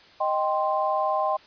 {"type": "chord", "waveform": "sine", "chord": "C minor", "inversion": "first", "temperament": "equal", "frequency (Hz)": [622.3, 784, 1046.5], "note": ["Eb5", "G5", "C6"], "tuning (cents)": [0, 0, 0], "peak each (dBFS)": -26, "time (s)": [0.2, 1.37], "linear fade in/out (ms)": 10, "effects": ["white hiss -52 dBFS RMS until 1.46 s", "resampled to 11025 Hz"]}